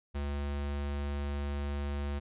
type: tone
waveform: square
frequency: 71.5 Hz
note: D2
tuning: 46 cents flat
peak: -33 dBFS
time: 0.14-2.2 s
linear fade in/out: 20 ms
effects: resampled to 8000 Hz